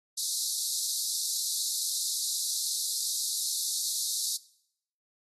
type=high-pass noise; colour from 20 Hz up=pink; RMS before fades=-31 dBFS; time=0.17-4.37 s; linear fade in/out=10 ms; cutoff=3800 Hz; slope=96 dB/octave; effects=noise-tail reverb RT60 0.7 s tail -20 dB re dry + AAC 32 kbps